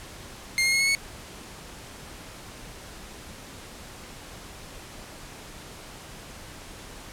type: tone with pitch steps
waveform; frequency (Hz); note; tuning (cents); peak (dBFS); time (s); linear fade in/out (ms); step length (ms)
sawtooth; 2120 / 2142 / 2165 / 2187 / 2210; C7 / C7 / C#7 / C#7 / C#7; +22 / +40 / -41 / -24 / -6; -17; 0.58-0.95; 0; 74
effects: pink hiss -43 dBFS RMS until 7.12 s + low-pass 11000 Hz 12 dB/octave